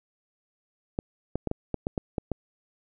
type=clicks; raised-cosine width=2 ms; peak=-14 dBFS; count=9; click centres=0.989 / 1.356 / 1.473 / 1.514 / 1.743 / 1.869 / 1.978 / 2.182 / 2.317 s; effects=none